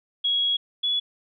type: tone pair in turn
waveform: sine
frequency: 3322 / 3400 Hz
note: G#7 / G#7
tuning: 0 / +40 cents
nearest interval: unison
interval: 40 cents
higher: second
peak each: -20 / -21 dBFS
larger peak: first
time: 0.24-0.57 / 0.83-1 s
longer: first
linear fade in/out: 10 ms
effects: none